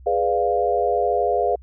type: chord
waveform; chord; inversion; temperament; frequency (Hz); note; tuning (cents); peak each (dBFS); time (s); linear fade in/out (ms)
sine; G# diminished seventh; none; equal; 415.3 / 493.9 / 587.3 / 698.5; G#4 / B4 / D5 / F5; 0 / 0 / 0 / 0; -23 / -23 / -26 / -21; 0.06-1.56; 10
effects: added 64 Hz sine -41 dBFS peak until 1.62 s